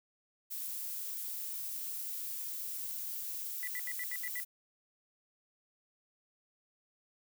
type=noise; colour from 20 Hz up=violet; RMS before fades=-40 dBFS; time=0.5-4.45 s; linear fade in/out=20 ms
type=tone bursts; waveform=sine; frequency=1975.5 Hz; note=B6; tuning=in tune; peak=-38 dBFS; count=7; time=3.63-4.4 s; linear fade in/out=0 ms; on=44 ms; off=77 ms
effects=none